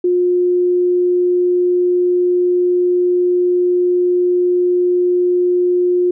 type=tone; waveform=sine; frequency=357.2 Hz; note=F4; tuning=39 cents sharp; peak=-11 dBFS; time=0.04-6.11 s; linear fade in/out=5 ms; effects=none